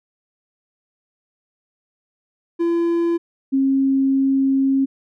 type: tone pair in turn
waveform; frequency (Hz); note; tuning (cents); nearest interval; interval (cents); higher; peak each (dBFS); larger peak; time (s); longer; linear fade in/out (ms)
triangle / sine; 339 / 269.8; E4 / C#4; +49 / -47; major third; 396; first; -14; neither; 2.59-3.18 / 3.52-4.86; second; 20
effects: none